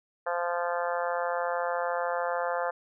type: harmonic tone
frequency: 173.6 Hz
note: F3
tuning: 10 cents flat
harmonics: 3 / 4 / 5 / 6 / 7 / 8 / 9 / 10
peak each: -31 / -33 / -35 / -37 / -38 / -39 / -40 / -41 dBFS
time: 0.26-2.71 s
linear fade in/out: 10 ms
effects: none